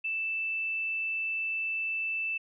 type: tone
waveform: sine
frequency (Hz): 2646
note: E7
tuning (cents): +6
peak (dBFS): -29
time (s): 0.04-2.38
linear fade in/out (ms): 10
effects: none